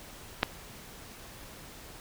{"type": "clicks", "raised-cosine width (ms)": 0.3, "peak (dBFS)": [-26, -7], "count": 2, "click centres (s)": [0.427, 0.431], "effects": ["pink hiss -48 dBFS RMS until 2 s"]}